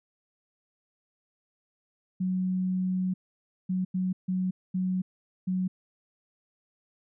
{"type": "tone bursts at uneven times", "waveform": "sine", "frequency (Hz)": 185, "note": "F#3", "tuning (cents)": 0, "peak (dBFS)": -25, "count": 6, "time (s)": [[2.2, 3.14], [3.69, 3.85], [3.94, 4.13], [4.28, 4.51], [4.74, 5.02], [5.47, 5.68]], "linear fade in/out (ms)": 10, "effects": []}